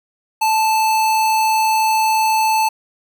square tone, 877 Hz, A5, 6 cents flat, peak -14 dBFS, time 0.41-2.69 s, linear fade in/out 10 ms, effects none

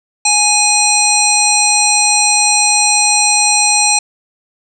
harmonic tone, 831 Hz, G#5, 1 cent sharp, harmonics 1 / 3 / 5 / 7 / 9 / 10, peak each -16 / -16 / -16 / -16 / -16 / -16 dBFS, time 0.25-3.99 s, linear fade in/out 5 ms, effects none

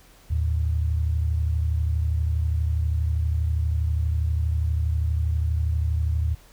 sine tone pair together, 77.78 / 110.18 Hz, D#2 / A2, 0 / +3 cents, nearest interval tritone, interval 603 cents, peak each -21 / -28 dBFS, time 0.3-6.35 s, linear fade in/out 10 ms, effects added 41 Hz sine -52 dBFS peak until 6.52 s + pink hiss -54 dBFS RMS until 6.52 s

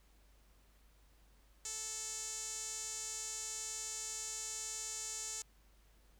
sawtooth tone with band-pass filter, 439 Hz, A4, 4 cents flat, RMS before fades -43 dBFS, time 1.65-5.42 s, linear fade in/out 2 ms, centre 7000 Hz, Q 4.6, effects added 50 Hz sine -64 dBFS peak until 6.19 s + pink hiss -71 dBFS RMS until 6.19 s

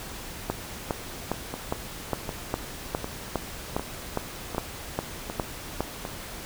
two click trains, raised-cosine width 1 ms, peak -17 / -11 dBFS, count 7 / 14, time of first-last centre 1.54-6.051 / 0.5-5.806 s, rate 1.33 / 2.45 Hz, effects pink hiss -39 dBFS RMS until 6.45 s

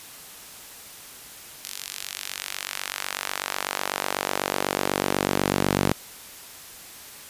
sawtooth tone with high-pass filter sweep, 48.07 Hz, G1, 33 cents flat, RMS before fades -28 dBFS, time 1.64-5.93 s, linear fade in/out 0 ms, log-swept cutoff 4400 to 170 Hz, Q 0.77, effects white hiss -43 dBFS RMS until 7.29 s + resampled to 32000 Hz

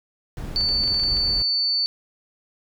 brown noise, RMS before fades -31 dBFS, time 0.37-1.42 s, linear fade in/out 0 ms
sine tone, 4500 Hz, C#8, 25 cents sharp, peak -19 dBFS, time 0.56-1.86 s, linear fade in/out 0 ms
clicks, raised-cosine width 0.2 ms, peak -21 dBFS, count 8, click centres 0.61 / 0.689 / 0.837 / 0.877 / 0.944 / 0.998 / 1.036 / 1.169 s
effects none

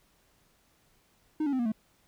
triangle tone with pitch steps, 308.4 / 282.8 / 259.3 / 237.8 / 218.1 Hz, D#4 / C#4 / C4 / A#3 / A3, -15 / +35 / -15 / +35 / -15 cents, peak -24 dBFS, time 1.4-1.72 s, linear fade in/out 5 ms, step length 64 ms, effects pink hiss -67 dBFS RMS until 2.07 s

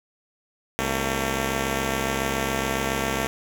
5% pulse tone pair together, 67.19 / 226 Hz, C2 / A3, +47 / +47 cents, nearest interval octave + major sixth, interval 2100 cents, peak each -15 dBFS, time 0.79-3.27 s, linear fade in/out 0 ms, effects 7-bit

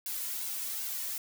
blue noise with flanger, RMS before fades -36 dBFS, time 0.06-1.18 s, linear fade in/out 2 ms, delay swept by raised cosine 1.6 to 2.53 ms, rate 2.6 Hz, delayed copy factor -0.6, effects none

